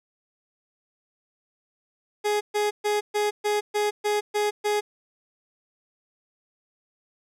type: tone bursts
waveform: 30% pulse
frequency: 417.1 Hz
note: G#4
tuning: 7 cents sharp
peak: -19 dBFS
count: 9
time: 2.24-4.81 s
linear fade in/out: 20 ms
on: 170 ms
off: 130 ms
effects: low-pass 12000 Hz 12 dB/octave + 10-bit